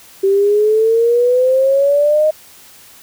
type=exponential sweep; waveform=sine; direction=up; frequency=386.1 to 624 Hz; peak=-9 dBFS; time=0.23-2.31 s; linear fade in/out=10 ms; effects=white hiss -42 dBFS RMS until 3.02 s